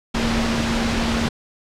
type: tone in noise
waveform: sine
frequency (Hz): 230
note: A#3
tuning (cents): -23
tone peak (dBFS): -22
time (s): 0.14-1.29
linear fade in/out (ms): 10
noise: pink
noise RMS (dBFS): -22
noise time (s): 0.14-1.29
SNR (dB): -3
effects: low-pass 5000 Hz 12 dB/octave